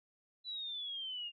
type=exponential sweep; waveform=sine; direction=down; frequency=4000 to 2794 Hz; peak=-39 dBFS; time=0.44-1.32 s; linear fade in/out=50 ms; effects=none